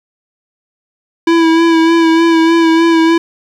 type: tone with vibrato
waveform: square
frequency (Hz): 329.6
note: E4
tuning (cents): 0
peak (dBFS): -7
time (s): 1.27-3.18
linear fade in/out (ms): 5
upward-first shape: sine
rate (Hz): 3.3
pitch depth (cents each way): 27
effects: low-pass 4000 Hz 12 dB/octave + 7-bit